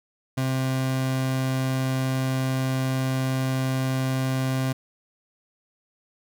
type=tone; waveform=30% pulse; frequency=131.3 Hz; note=C3; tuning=6 cents sharp; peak=-20 dBFS; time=0.37-4.73 s; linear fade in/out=10 ms; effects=none